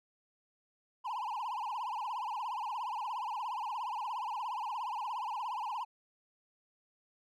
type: tone with vibrato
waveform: triangle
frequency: 923 Hz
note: A#5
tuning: 17 cents flat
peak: -33 dBFS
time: 1.04-5.85 s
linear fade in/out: 20 ms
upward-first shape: triangle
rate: 17 Hz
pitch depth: 240 cents each way
effects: none